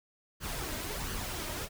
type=noise with flanger; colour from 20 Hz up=pink; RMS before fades=-37 dBFS; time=0.4-1.69 s; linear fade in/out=50 ms; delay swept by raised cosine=0.65 to 3.25 ms; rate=1.4 Hz; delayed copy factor=+0.5; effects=none